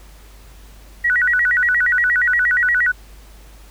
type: tone with vibrato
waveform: sine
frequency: 1687 Hz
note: G#6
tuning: 27 cents sharp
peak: -13 dBFS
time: 1.04-2.92 s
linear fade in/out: 10 ms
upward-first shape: square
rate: 8.5 Hz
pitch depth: 220 cents each way
effects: added 50 Hz sine -40 dBFS peak until 3.7 s + pink hiss -48 dBFS RMS until 3.7 s